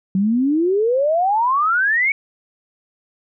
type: exponential sweep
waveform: sine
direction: up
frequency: 185 to 2273 Hz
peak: -14 dBFS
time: 0.15-2.12 s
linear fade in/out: 2 ms
effects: none